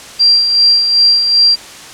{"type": "tone with tremolo", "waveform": "sine", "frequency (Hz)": 4738, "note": "D8", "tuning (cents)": 14, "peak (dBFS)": -4, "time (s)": [0.19, 1.56], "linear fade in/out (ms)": 20, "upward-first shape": "sine", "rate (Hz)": 2.6, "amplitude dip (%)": 50, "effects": ["white hiss -32 dBFS RMS until 1.93 s", "low-pass 8000 Hz 12 dB/octave"]}